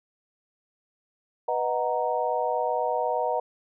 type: chord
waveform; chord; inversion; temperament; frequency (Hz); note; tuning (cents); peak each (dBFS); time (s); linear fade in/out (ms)
sine; B major seventh; none; equal; 493.9 / 622.3 / 740 / 932.3; B4 / D#5 / F#5 / A#5; 0 / 0 / 0 / 0; -29; 1.48-3.4; 5
effects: none